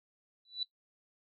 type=tone with exponential growth; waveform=sine; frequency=3962 Hz; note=B7; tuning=5 cents sharp; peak=-29 dBFS; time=0.45-0.63 s; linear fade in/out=2 ms; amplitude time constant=38 ms; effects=noise-tail reverb RT60 0.1 s tail -18 dB re dry